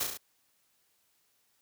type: noise with echo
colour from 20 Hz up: white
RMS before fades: -30 dBFS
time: 0-0.04 s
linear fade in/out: 10 ms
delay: 34 ms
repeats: 4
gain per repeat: -3 dB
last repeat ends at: 0.176 s
effects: white hiss -72 dBFS RMS until 1.61 s + high-pass 60 Hz 12 dB/octave